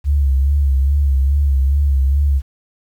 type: tone with vibrato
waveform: sine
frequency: 69.3 Hz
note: C#2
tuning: in tune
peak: -11 dBFS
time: 0.04-2.42 s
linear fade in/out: 50 ms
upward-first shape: sine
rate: 2.4 Hz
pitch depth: 69 cents each way
effects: 8-bit